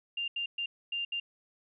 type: tone bursts at uneven times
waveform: sine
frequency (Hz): 2794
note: F7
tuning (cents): 0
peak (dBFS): -31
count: 5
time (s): 0.17-0.28 / 0.36-0.46 / 0.58-0.66 / 0.92-1.05 / 1.12-1.2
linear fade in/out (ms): 5
effects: none